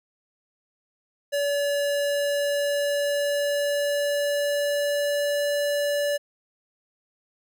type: tone with pitch glide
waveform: square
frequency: 572 to 578.6 Hz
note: D5 to D5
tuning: -46 to -26 cents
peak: -23 dBFS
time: 1.32-6.18 s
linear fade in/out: 20 ms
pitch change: +20 cents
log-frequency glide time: 1.79-5.5 s
effects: none